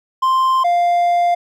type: tone pair in turn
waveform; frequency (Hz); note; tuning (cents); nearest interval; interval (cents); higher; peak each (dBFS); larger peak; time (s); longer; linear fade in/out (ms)
triangle; 1046.5 / 698.5; C6 / F5; 0 / 0; perfect fifth; 700; first; -10; neither; 0.22-0.64 / 0.64-1.35; second; 10
effects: none